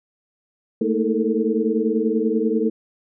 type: tone cluster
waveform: sine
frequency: 218.6 / 228.9 / 318.4 / 433.7 / 453.6 Hz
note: A3 / A#3 / D#4 / A4 / A#4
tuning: -11 / -31 / +40 / -25 / -47 cents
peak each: -24 dBFS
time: 0.81-2.7 s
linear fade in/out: 5 ms
effects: none